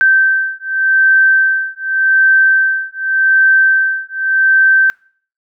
sine beating tone pair, 1554 / 1554.86 Hz, G6 / G6, -16 / -15 cents, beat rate 0.86 Hz, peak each -12 dBFS, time 0.01-4.9 s, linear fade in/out 0 ms, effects noise-tail reverb RT60 0.5 s tail -25 dB re dry

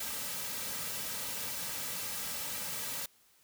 white noise with comb filter, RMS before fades -38 dBFS, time 0-3.06 s, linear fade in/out 5 ms, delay 2.8 ms, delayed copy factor -0.6, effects white hiss -66 dBFS RMS until 3.43 s

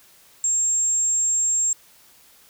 sine tone, 7500 Hz, A#8, 10 cents sharp, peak -18 dBFS, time 0.44-1.73 s, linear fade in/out 2 ms, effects white hiss -53 dBFS RMS until 2.49 s

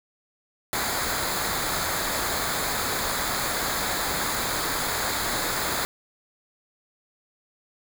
pink noise with comb filter, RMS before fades -27 dBFS, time 0.73-5.85 s, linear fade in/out 0 ms, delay 0.35 ms, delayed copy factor -0.65, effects none

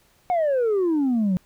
sine exponential sweep, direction down, 740 to 176.4 Hz, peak -16 dBFS, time 0.3-1.37 s, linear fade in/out 0 ms, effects tanh soft clip ceiling -17 dBFS + pink hiss -60 dBFS RMS until 1.45 s

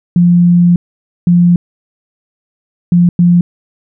sine tone bursts at uneven times, 174.61 Hz, F3, in tune, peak -4 dBFS, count 4, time 0.16-0.76 / 1.27-1.56 / 2.92-3.09 / 3.19-3.41 s, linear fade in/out 2 ms, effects none

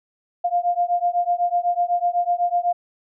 sine beating tone pair, 698.5 / 706.5 Hz, F5 / F5, 0 / +20 cents, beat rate 8 Hz, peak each -21 dBFS, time 0.44-2.73 s, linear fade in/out 10 ms, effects none

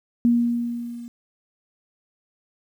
sine tone with level ramp, 237.3 Hz, A#3, 31 cents sharp, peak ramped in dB -13 to -34 dBFS, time 0.25-1.08 s, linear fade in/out 0 ms, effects 9-bit

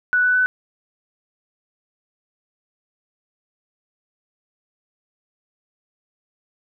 sine tone with pitch steps, 1480 / 1491.2 / 1502.4 Hz, F#6 / F#6 / F#6, 0 / +13 / +26 cents, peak -14 dBFS, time 0.13-0.46 s, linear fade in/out 0 ms, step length 110 ms, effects none

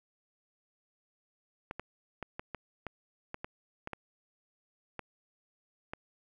clicks, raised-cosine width 0.5 ms, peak -23 dBFS, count 12, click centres 1.711 / 1.796 / 2.227 / 2.395 / 2.547 / 2.867 / 3.344 / 3.445 / 3.874 / 3.933 / 4.993 / 5.935 s, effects 10-bit

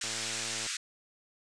white band-pass noise, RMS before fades -36 dBFS, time 0.01-0.77 s, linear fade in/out 5 ms, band 1300 to 8400 Hz, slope 48 dB/octave
click train, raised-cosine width 1 ms, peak -32 dBFS, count 71, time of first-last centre 0.04-0.665 s, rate 112 Hz
effects none

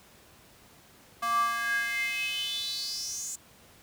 square tone with high-pass filter sweep, 233.1 Hz, A#3, in tune, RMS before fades -31 dBFS, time 1.22-3.36 s, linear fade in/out 10 ms, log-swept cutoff 990 to 7400 Hz, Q 7.8, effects pink hiss -56 dBFS RMS until 3.82 s + high-pass 60 Hz 12 dB/octave

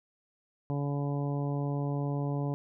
harmonic tone, 142.5 Hz, C#3, 48 cents sharp, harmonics 1 / 2 / 3 / 4 / 5 / 6 / 7, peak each -30 / -36 / -40 / -42 / -44 / -46 / -47 dBFS, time 0.7-2.54 s, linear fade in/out 0 ms, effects none

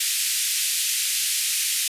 white band-pass noise, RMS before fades -24 dBFS, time 0-1.88 s, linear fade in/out 5 ms, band 2200 to 12000 Hz, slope 24 dB/octave, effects resampled to 32000 Hz

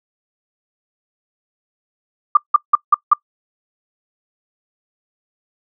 sine tone bursts, 1188 Hz, D6, 20 cents sharp, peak -5 dBFS, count 5, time 2.35-3.135 s, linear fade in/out 5 ms, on 21 ms, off 170 ms, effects noise-tail reverb RT60 0.1 s tail -23 dB re dry

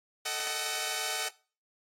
5% pulse chord, D# diminished, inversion second, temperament equal with one note detuned, 440 / 622.3 / 752.5 Hz, A4 / D#5 / F#5, 0 / 0 / +29 cents, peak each -27 / -26 / -22 dBFS, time 0.25-1.29 s, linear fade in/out 10 ms, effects noise-tail reverb RT60 0.4 s tail -22 dB re dry + AAC 48 kbps

